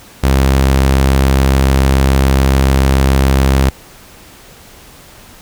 sawtooth tone, 67 Hz, C2, 42 cents sharp, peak -4 dBFS, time 0.23-3.7 s, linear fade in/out 10 ms, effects pink hiss -39 dBFS RMS until 5.41 s

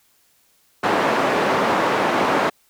white band-pass noise, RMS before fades -19 dBFS, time 0.83-2.5 s, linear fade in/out 10 ms, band 230 to 1100 Hz, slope 12 dB/octave, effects white hiss -60 dBFS RMS until 2.69 s

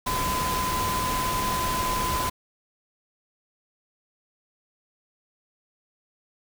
sine tone in noise, 1014 Hz, B5, 45 cents sharp, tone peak -26 dBFS, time 0.06-2.3 s, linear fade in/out 10 ms, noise pink, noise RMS -29 dBFS, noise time 0.06-2.3 s, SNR 0 dB, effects none

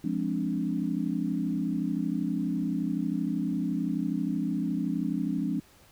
sine chord, D half-diminished seventh, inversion first, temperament equal, 174.61 / 207.7 / 261.6 / 293.7 Hz, F3 / Ab3 / C4 / D4, 0 / 0 / 0 / 0 cents, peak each -32 dBFS, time 0.04-5.6 s, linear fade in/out 5 ms, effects pink hiss -58 dBFS RMS until 5.91 s

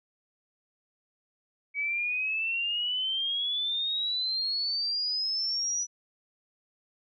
sine exponential sweep, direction up, 2261 to 5920 Hz, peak -27 dBFS, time 1.74-5.87 s, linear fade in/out 50 ms, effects none

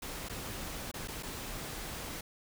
pink noise with dropouts, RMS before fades -41 dBFS, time 0.02-2.21 s, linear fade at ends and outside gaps 5 ms, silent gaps 0.287-0.295 / 0.915-0.939 / 1.076-1.082 / 1.227-1.231 s, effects none

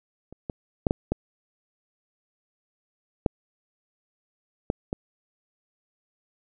clicks, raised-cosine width 2 ms, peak -29 / -17 / -7 / -8 / -10 / -6 / -10 / -14 dBFS, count 8, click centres 0.326 / 0.498 / 0.868 / 0.909 / 1.12 / 3.262 / 4.701 / 4.929 s, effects none

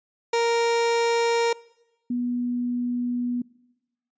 30% pulse / sine tone pair in turn, 466.2 / 244 Hz, A#4 / B3, 0 / -21 cents, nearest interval major seventh, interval 1121 cents, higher first, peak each -17 / -23 dBFS, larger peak first, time 0.33-1.53 / 2.1-3.42 s, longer second, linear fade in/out 5 ms, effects noise-tail reverb RT60 1.0 s tail -23 dB re dry + resampled to 16000 Hz

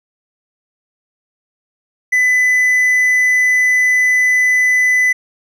triangle tone, 2002 Hz, B6, 23 cents sharp, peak -8 dBFS, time 2.12-5.13 s, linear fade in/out 10 ms, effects none

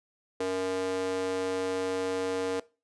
square tone with high-pass filter, 93.4 Hz, F#2, 17 cents sharp, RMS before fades -30 dBFS, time 0.4-2.6 s, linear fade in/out 5 ms, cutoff 400 Hz, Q 9.8, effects noise-tail reverb RT60 0.3 s tail -20 dB re dry + resampled to 22050 Hz

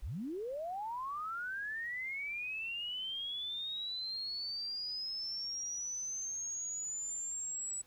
sine linear sweep, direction up, 30.49 to 7902 Hz, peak -37 dBFS, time 0.02-7.82 s, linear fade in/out 10 ms, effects pink hiss -66 dBFS RMS until 7.86 s

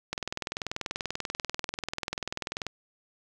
click train, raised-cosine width 0.2 ms, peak -14 dBFS, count 53, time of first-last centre 0.13-2.667 s, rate 20.5 Hz, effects none

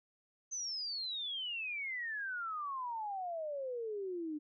sine exponential sweep, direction down, 6270 to 293.7 Hz, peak -37 dBFS, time 0.51-4.39 s, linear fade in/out 20 ms, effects none

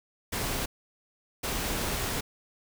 pink noise bursts at uneven times, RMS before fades -31 dBFS, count 2, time 0.32-0.66 / 1.43-2.21 s, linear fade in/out 10 ms, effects none

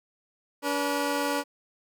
15% pulse tone pair together, 286.5 / 484.2 Hz, D4 / B4, -43 / -34 cents, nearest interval major sixth, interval 909 cents, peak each -21 / -24 dBFS, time 0.62-1.44 s, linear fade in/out 50 ms, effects none

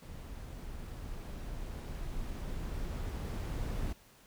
brown noise with level ramp, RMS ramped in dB -45 to -35 dBFS, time 0.02-3.93 s, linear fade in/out 5 ms, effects pink hiss -61 dBFS RMS until 4.26 s

